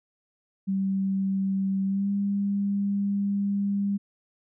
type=tone with pitch glide; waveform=sine; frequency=193.4 to 200.3 Hz; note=G3 to G3; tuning=-23 to +38 cents; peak=-23 dBFS; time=0.67-3.98 s; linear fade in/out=20 ms; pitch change=+61 cents; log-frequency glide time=1.86-2.1 s; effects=none